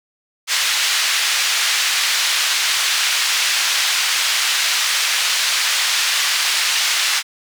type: band-pass noise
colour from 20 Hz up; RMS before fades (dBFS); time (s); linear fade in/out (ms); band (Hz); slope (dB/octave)
white; -18; 0.47-7.23; 50; 1500 to 4900; 12
effects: none